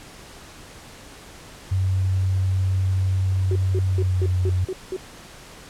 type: tone with pitch glide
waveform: sine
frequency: 94.3 to 91.4 Hz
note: F#2 to F#2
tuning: +33 to -21 cents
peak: -18 dBFS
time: 1.71-4.65 s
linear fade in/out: 10 ms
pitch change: -54 cents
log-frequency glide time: 3.87-4.24 s
type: tone bursts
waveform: sine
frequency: 374.1 Hz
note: F#4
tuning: 19 cents sharp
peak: -24 dBFS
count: 7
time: 3.51-4.965 s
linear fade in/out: 2 ms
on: 45 ms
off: 190 ms
effects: pink hiss -43 dBFS RMS until 5.69 s + low-pass 10000 Hz 12 dB/octave